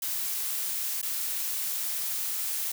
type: noise with dropouts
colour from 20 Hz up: blue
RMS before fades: -31 dBFS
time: 0.02-2.72 s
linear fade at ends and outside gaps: 5 ms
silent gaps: 1.016-1.027 s
effects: none